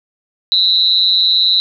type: tone with amplitude modulation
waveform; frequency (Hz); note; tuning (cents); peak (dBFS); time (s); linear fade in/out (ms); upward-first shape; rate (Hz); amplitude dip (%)
sine; 3951; B7; 0; -5; 0.52-1.6; 0; sine; 180; 100
effects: none